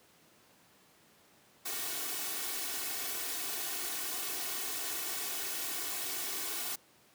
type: noise with comb filter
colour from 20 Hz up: white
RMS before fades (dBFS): -37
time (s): 1.65-6.76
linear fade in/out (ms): 10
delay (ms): 2.7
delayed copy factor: +1
effects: pink hiss -63 dBFS RMS until 7.14 s + high-pass 150 Hz 12 dB/octave